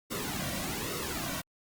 pink noise with flanger, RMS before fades -35 dBFS, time 0.1-1.42 s, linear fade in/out 20 ms, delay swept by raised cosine 1.2 to 2.4 ms, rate 1.2 Hz, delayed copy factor -0.8, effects Opus 48 kbps

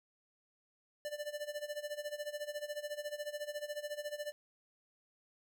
square tone with tremolo, 591 Hz, D5, 11 cents sharp, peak -37 dBFS, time 1.05-4.32 s, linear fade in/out 0 ms, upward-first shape sine, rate 14 Hz, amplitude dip 85%, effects none

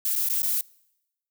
violet noise with dropouts, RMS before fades -25 dBFS, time 0.05-0.61 s, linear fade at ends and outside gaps 2 ms, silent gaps 0.155-0.16 / 0.288-0.298 / 0.421-0.43 s, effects noise-tail reverb RT60 0.9 s tail -25 dB re dry

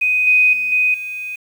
sine tone with level steps, 2500 Hz, D#7, 8 cents sharp, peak -13 / -9 / -17 / -12 / -24 dBFS, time 0.01-1.36 s, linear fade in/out 10 ms, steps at 0.27 / 0.53 / 0.72 / 0.94 s, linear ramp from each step 2 ms, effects 7-bit

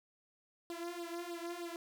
sawtooth tone with flanger, 343.4 Hz, F4, 29 cents flat, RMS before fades -43 dBFS, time 0.7-1.76 s, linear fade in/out 0 ms, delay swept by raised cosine 0.22 to 3.12 ms, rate 3.2 Hz, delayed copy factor +1, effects none

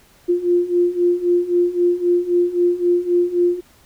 sine beating tone pair, 349.2 / 353 Hz, F4 / F4, 0 / +19 cents, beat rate 3.8 Hz, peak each -19 / -16 dBFS, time 0.28-3.61 s, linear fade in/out 20 ms, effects pink hiss -52 dBFS RMS until 3.85 s

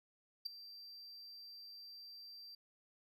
triangle tone with ADSR envelope, 4699 Hz, D8, in tune, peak -34 dBFS, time 0.45-2.55 s, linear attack 12 ms, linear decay 9 ms, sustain -16 dB, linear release 4 ms, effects none

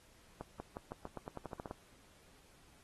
accelerating click train, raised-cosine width 1 ms, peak -29 dBFS, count 13, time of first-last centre 0.41-1.711 s, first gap 190 ms, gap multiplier 0.89, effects pink hiss -65 dBFS RMS until 2.83 s + AAC 32 kbps

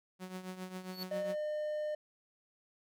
sawtooth tone with tremolo, 185 Hz, F#3, in tune, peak -35 dBFS, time 0.19-1.36 s, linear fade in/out 50 ms, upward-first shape triangle, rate 7.4 Hz, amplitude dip 75%
square tone with exponential growth, 4435 Hz, C#8, in tune, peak -38 dBFS, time 0.8-1.03 s, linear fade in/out 0 ms, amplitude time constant 48 ms
triangle tone, 605 Hz, D#5, 49 cents flat, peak -32 dBFS, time 1.11-1.95 s, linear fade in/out 5 ms
effects none

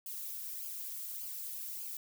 violet noise with flanger, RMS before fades -42 dBFS, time 0.06-1.97 s, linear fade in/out 2 ms, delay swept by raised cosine 0.52 to 2.52 ms, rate 1.7 Hz, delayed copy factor -0.65, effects none

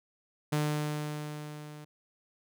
sawtooth tone with level ramp, 150 Hz, D3, 37 cents sharp, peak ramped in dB -22 to -41 dBFS, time 0.52-1.85 s, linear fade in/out 10 ms, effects none

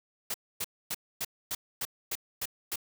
white noise bursts, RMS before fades -33 dBFS, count 9, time 0.3-2.758 s, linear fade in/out 5 ms, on 42 ms, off 260 ms, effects none

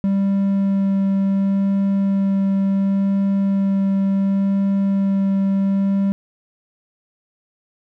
triangle tone with vibrato, 196 Hz, G3, in tune, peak -13 dBFS, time 0.04-6.12 s, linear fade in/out 0 ms, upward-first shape sine, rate 0.7 Hz, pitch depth 8 cents each way, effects none

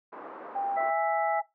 white band-pass noise, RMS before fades -43 dBFS, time 0.12-0.91 s, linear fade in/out 10 ms, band 280 to 1200 Hz, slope 24 dB/octave
sine tone with pitch glide, 795 to 825.9 Hz, G5 to G#5, +24 to -10 cents, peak -27 dBFS, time 0.55-1.42 s, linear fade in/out 10 ms, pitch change +66 cents, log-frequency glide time 0.86-0.98 s
harmonic tone, 659.3 Hz, E5, in tune, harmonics 1 / 2 / 3, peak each -28 / -34 / -36 dBFS, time 0.76-1.41 s, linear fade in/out 20 ms
effects noise-tail reverb RT60 0.2 s tail -20 dB re dry

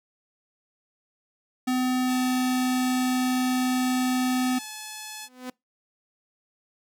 square tone, 254 Hz, B3, 49 cents sharp, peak -23 dBFS, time 1.67-4.59 s, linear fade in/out 10 ms
5% pulse tone with pitch glide, 875 to 859 Hz, A5 to A5, -10 to -42 cents, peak -24 dBFS, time 2.06-5.29 s, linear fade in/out 50 ms, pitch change -32 cents, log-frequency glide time 4.28-4.68 s
sawtooth tone with exponential growth, 252.7 Hz, B3, 40 cents sharp, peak -27 dBFS, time 5.2-5.5 s, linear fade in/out 5 ms, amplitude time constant 64 ms
effects noise-tail reverb RT60 0.2 s tail -25 dB re dry

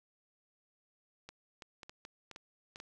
clicks, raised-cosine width 0.2 ms, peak -30 dBFS, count 9, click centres 1.29 / 1.622 / 1.832 / 1.895 / 2.051 / 2.313 / 2.361 / 2.759 / 2.801 s, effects none

